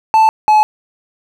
triangle tone pair in turn, 880 / 854.9 Hz, A5 / G#5, 0 / +50 cents, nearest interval minor second, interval 50 cents, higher first, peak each -4 dBFS, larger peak neither, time 0.14-0.29 / 0.48-0.63 s, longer neither, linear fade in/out 0 ms, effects none

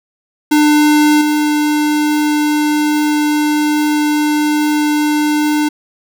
square tone with level steps, 299.8 Hz, D4, 36 cents sharp, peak -8 / -12 dBFS, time 0.51-5.69 s, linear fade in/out 10 ms, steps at 1.21 s, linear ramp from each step 5 ms, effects none

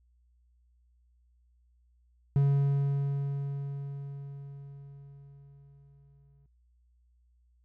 triangle tone with exponential decay, 140 Hz, C#3, 18 cents sharp, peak -18 dBFS, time 2.36-6.46 s, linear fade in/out 0 ms, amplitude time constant 890 ms, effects noise-tail reverb RT60 0.3 s tail -24 dB re dry + added 60 Hz sine -63 dBFS peak until 7.64 s

